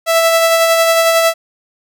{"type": "tone with tremolo", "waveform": "sawtooth", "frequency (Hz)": 660, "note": "E5", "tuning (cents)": 2, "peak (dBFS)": -4, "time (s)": [0.06, 1.34], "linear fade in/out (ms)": 50, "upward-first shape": "sine", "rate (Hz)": 11, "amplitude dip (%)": 30, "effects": []}